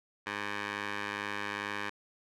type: tone with band-pass filter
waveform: 15% pulse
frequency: 102.3 Hz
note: G#2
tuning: 26 cents flat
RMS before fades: -37 dBFS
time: 0.26-1.9 s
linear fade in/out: 10 ms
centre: 1800 Hz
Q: 1.4
effects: none